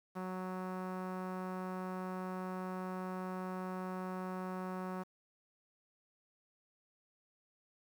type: tone with low-pass filter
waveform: sawtooth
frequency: 185 Hz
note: F#3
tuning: in tune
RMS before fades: -41 dBFS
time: 0.15-5.04 s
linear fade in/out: 20 ms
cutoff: 1200 Hz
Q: 2.2
effects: 10-bit